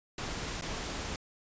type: noise with dropouts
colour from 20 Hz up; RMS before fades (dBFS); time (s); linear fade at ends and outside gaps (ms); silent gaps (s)
pink; -37; 0.18-1.16; 2; 0.612-0.621
effects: resampled to 16000 Hz